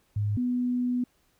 sine tone pair in turn, 103.83 / 247 Hz, G#2 / B3, 0 / 0 cents, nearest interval octave + minor third, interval 1500 cents, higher second, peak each -24 dBFS, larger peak neither, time 0.16-0.37 / 0.37-1.04 s, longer second, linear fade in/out 5 ms, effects pink hiss -68 dBFS RMS until 1.39 s

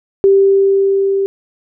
sine tone with level ramp, 392 Hz, G4, in tune, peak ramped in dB -5 to -12 dBFS, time 0.24-1.26 s, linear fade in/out 0 ms, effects none

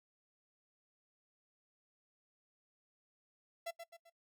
45% pulse tone with echo, 673 Hz, E5, 36 cents sharp, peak -39 dBFS, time 3.66-3.71 s, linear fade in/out 10 ms, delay 130 ms, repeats 3, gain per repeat -7 dB, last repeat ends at 4.1 s, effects noise-tail reverb RT60 0.1 s tail -21 dB re dry

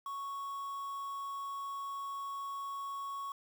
triangle tone with quantisation, 1108.7 Hz, C#6, in tune, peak -36 dBFS, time 0.06-3.32 s, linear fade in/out 2 ms, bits 9, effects none

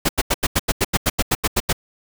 pink noise bursts, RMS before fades -17 dBFS, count 14, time 0.05-1.729 s, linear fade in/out 10 ms, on 41 ms, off 85 ms, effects none

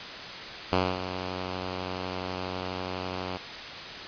5% pulse tone with ADSR envelope, 92.1 Hz, F#2, 7 cents flat, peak -10 dBFS, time 0.72-3.38 s, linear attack 4 ms, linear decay 250 ms, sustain -11 dB, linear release 15 ms, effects white hiss -38 dBFS RMS until 4.07 s + resampled to 11025 Hz

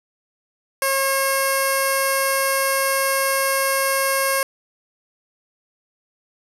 15% pulse tone with low-pass filter, 541 Hz, C#5, 42 cents flat, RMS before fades -20 dBFS, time 0.82-4.43 s, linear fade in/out 2 ms, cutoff 11000 Hz, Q 8.3, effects 8-bit

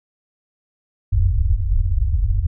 white low-pass noise, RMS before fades -17 dBFS, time 1.12-2.47 s, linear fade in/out 10 ms, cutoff 100 Hz, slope 96 dB/octave, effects none

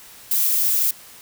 violet noise, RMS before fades -19 dBFS, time 0.31-0.91 s, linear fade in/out 5 ms, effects white hiss -44 dBFS RMS until 1.21 s

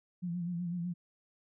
sine tone with vibrato, 174.2 Hz, F3, 4 cents flat, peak -33 dBFS, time 0.22-0.94 s, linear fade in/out 20 ms, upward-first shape sine, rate 8 Hz, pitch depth 56 cents each way, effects none

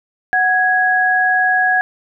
sine tone pair together, 740 / 1661.2 Hz, F#5 / G#6, 0 / 0 cents, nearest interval octave + major second, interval 1400 cents, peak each -16 / -13 dBFS, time 0.33-1.81 s, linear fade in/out 0 ms, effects none

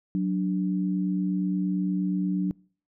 sine tone pair together, 185.15 / 293.7 Hz, F#3 / D4, +1 / 0 cents, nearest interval minor sixth, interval 799 cents, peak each -24 / -29 dBFS, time 0.15-2.51 s, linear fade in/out 0 ms, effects noise-tail reverb RT60 0.5 s tail -26 dB re dry

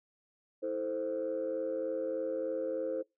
sine chord, A minor, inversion second, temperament equal with one note detuned, 325.1 / 440 / 523.3 Hz, E4 / A4 / C5, -24 / 0 / 0 cents, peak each -38 / -37 / -33 dBFS, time 0.62-3.03 s, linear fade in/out 20 ms, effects noise-tail reverb RT60 0.2 s tail -23 dB re dry + tanh soft clip ceiling -26 dBFS

